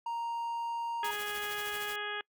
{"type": "tone", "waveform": "triangle", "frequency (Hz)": 932.3, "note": "A#5", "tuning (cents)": 0, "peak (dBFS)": -31, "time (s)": [0.06, 1.11], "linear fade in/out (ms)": 5}
{"type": "harmonic tone", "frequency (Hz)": 415.3, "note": "G#4", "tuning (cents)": 0, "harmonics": [1, 2, 3, 4, 5, 6, 7, 8], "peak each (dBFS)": [-43, -44, -43, -38, -47, -46, -46, -44], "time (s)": [1.03, 2.21], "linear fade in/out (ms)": 2}
{"type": "noise with tremolo", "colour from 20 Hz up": "white", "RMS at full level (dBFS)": -42, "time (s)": [1.04, 1.96], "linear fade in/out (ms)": 5, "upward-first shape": "sine", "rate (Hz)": 13, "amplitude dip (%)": 55}
{"effects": ["noise-tail reverb RT60 0.1 s tail -25 dB re dry"]}